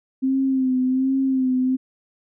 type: tone with vibrato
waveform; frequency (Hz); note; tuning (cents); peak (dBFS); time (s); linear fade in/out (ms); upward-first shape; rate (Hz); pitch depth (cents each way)
sine; 261.6; C4; 0; -17; 0.22-1.77; 20; sine; 1.3; 43
effects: none